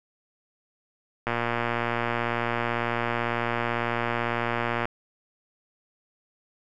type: click train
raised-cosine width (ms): 0.5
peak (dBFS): -11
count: 424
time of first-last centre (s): 1.27-4.855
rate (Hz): 118
effects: none

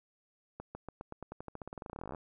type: accelerating click train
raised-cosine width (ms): 1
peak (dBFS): -28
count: 29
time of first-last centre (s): 0.6-2.148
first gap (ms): 150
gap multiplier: 0.91
effects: none

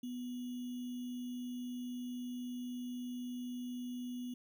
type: tone with sample-and-hold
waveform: sine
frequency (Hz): 246.9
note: B3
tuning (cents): 0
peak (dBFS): -39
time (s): 0.03-4.34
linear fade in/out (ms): 5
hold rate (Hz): 3150
effects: none

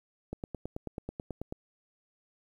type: click train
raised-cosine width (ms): 2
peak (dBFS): -23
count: 12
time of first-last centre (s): 0.33-1.524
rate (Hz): 9.21
effects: 10-bit

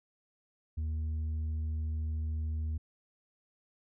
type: tone with tanh clipping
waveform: triangle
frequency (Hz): 78.4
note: D#2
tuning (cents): +14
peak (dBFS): -32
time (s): 0.77-2.78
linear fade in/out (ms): 10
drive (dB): 8
effects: none

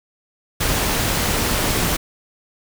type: noise with amplitude modulation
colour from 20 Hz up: pink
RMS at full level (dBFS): -18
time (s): 0.6-1.97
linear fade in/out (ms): 10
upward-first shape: sine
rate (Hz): 214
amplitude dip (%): 40
effects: none

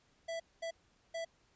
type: tone bursts at uneven times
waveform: square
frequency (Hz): 662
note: E5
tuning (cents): +7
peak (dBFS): -38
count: 3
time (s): 0.28-0.4 / 0.62-0.71 / 1.14-1.25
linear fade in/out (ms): 10
effects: pink hiss -71 dBFS RMS until 1.55 s + resampled to 16000 Hz

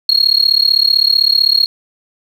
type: tone with amplitude modulation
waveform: sine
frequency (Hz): 4289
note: C8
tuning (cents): +42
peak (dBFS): -3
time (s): 0.09-1.66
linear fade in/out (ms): 2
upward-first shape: sine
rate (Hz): 35.7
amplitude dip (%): 100
effects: tanh soft clip ceiling -3 dBFS + 7-bit

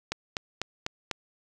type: click train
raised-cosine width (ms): 0.2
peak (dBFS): -12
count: 5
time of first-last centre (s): 0.12-1.113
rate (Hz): 4.03
effects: none

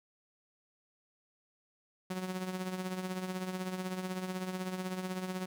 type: tone with tremolo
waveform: sawtooth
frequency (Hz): 185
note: F#3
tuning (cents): 0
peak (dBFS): -29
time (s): 2.1-5.46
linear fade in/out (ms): 5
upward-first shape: triangle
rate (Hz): 16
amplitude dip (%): 65
effects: none

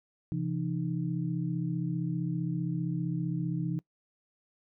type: tone cluster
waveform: sine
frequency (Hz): 132.4 / 167.7 / 306.3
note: C3 / E3 / D#4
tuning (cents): +21 / +30 / -27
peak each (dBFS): -34 / -31 / -37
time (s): 0.32-3.79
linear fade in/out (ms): 0
effects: noise-tail reverb RT60 0.1 s tail -23 dB re dry

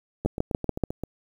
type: two click trains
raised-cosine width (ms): 2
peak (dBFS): -9 / -17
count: 5 / 7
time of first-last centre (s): 0.26-0.837 / 0.25-1.036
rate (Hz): 6.93 / 7.63
effects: 8-bit

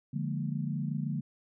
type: chord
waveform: sine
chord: Bb dominant seventh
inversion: first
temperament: equal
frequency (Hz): 146.83 / 174.61 / 207.7 / 233.1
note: D3 / F3 / Ab3 / Bb3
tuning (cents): 0 / 0 / 0 / 0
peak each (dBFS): -33 / -37 / -38 / -38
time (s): 0.13-1.21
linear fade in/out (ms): 10
effects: none

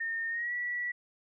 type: tone with pitch glide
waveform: sine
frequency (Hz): 1826 to 1945.8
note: A#6 to B6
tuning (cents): -36 to -26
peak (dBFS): -31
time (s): 0-0.92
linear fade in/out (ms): 10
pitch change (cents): +110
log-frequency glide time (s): 0.29-0.53
effects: none

